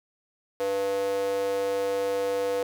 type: tone with high-pass filter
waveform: square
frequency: 98.5 Hz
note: G2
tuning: 9 cents sharp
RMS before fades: -27 dBFS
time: 0.6-2.63 s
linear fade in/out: 0 ms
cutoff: 490 Hz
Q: 5.4
effects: none

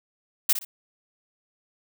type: noise with echo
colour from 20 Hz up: blue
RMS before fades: -19 dBFS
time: 0.49-0.53 s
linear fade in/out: 5 ms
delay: 60 ms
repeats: 2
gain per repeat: -11 dB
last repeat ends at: 0.65 s
effects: none

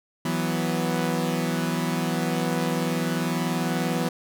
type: chord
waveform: sawtooth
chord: E suspended second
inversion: none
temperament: equal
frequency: 164.81 / 185 / 246.9 Hz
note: E3 / F#3 / B3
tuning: 0 / 0 / 0 cents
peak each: -23 / -25 / -24 dBFS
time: 0.25-4.09 s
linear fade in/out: 5 ms
effects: none

